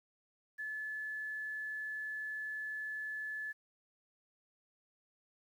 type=tone with quantisation; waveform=sine; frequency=1726 Hz; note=A6; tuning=34 cents flat; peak=-38 dBFS; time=0.58-3.53 s; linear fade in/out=20 ms; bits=11; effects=none